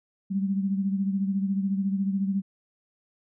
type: beating tone pair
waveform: sine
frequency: 194 / 208 Hz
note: G3 / G#3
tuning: -18 / +3 cents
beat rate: 14 Hz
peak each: -24 / -32 dBFS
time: 0.3-2.42 s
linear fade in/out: 20 ms
effects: none